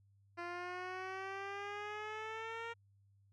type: exponential sweep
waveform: 10% pulse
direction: up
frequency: 344.4 to 466 Hz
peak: -33 dBFS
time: 0.37-2.74 s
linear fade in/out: 20 ms
effects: added 99 Hz sine -66 dBFS peak until 3.32 s + low-pass 3000 Hz 12 dB/octave